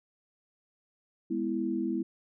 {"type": "chord", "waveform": "sine", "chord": "E major", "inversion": "first", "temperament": "just", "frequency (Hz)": [206, 247.2, 329.6], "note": ["G#3", "B3", "E4"], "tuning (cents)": [-14, 2, 0], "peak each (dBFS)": [-34, -33, -31], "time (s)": [1.3, 2.03], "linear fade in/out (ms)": 10, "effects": []}